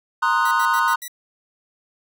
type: chord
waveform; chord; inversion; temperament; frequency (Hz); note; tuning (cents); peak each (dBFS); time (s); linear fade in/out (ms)
triangle; C half-diminished seventh; third; equal; 932.3 / 1046.5 / 1244.5 / 1480; Bb5 / C6 / Eb6 / Gb6; 0 / 0 / 0 / 0; -20; 0.22-0.96; 10
type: tone bursts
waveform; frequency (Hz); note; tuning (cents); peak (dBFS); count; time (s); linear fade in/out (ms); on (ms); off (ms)
5% pulse; 1950; B6; -23; -20; 5; 0.45-1.081; 5; 63; 79
effects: none